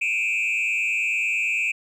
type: tone with frequency modulation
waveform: sine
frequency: 2489 Hz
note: D#7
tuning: in tune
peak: -18 dBFS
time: 0.01-1.72 s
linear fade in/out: 10 ms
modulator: 109 Hz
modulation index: 1.5
effects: tanh soft clip ceiling -20 dBFS + 10-bit